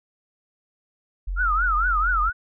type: tone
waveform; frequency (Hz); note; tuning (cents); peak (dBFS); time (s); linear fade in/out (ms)
sine; 45.14; F#1; -42; -24; 1.27-2.3; 10
type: tone with vibrato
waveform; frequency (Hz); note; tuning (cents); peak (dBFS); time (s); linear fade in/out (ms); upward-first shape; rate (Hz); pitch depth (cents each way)
sine; 1342; E6; +31; -19; 1.36-2.33; 50; triangle; 4.4; 210
effects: none